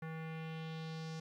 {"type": "tone with low-pass filter sweep", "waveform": "square", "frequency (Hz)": 160.5, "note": "E3", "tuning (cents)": -46, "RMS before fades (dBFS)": -44, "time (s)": [0.02, 1.2], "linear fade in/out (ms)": 5, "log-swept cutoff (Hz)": [1800, 5800], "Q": 2.2, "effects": ["12-bit"]}